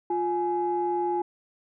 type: tone pair together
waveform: sine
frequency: 352 / 838.2 Hz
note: F4 / G#5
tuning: +14 / +16 cents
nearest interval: octave + minor third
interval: 1502 cents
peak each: -26 dBFS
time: 0.1-1.22 s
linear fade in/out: 5 ms
effects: tanh soft clip ceiling -16 dBFS